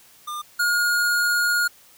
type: tone pair in turn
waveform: square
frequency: 1202 / 1431.1 Hz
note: D6 / F6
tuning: +40 / +42 cents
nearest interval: minor third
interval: 302 cents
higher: second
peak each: -29 / -19 dBFS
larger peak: second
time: 0.27-0.42 / 0.59-1.68 s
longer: second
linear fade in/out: 10 ms
effects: white hiss -52 dBFS RMS until 1.97 s